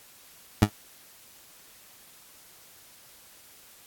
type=tone with exponential decay; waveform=20% pulse; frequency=104.4 Hz; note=G#2; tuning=10 cents sharp; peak=-8 dBFS; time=0.62-0.7 s; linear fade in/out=5 ms; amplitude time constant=16 ms; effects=white hiss -53 dBFS RMS until 3.86 s + AAC 64 kbps